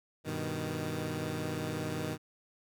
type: chord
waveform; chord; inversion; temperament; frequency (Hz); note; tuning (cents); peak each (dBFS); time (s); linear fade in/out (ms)
15% pulse; G augmented; none; equal; 98 / 123.47 / 155.56; G2 / B2 / D#3; 0 / 0 / 0; -34 / -33 / -30; 0.24-2.18; 50
effects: none